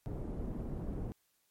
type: low-pass noise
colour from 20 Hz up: pink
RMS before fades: -39 dBFS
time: 0.06-1.12 s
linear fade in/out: 0 ms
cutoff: 390 Hz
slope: 12 dB/octave
effects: white hiss -75 dBFS RMS until 1.5 s + MP3 64 kbps